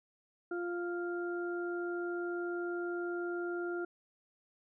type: harmonic tone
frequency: 349.2 Hz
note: F4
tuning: in tune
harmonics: 1 / 2 / 4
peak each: -35 / -46 / -42 dBFS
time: 0.51-3.85 s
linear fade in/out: 5 ms
effects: none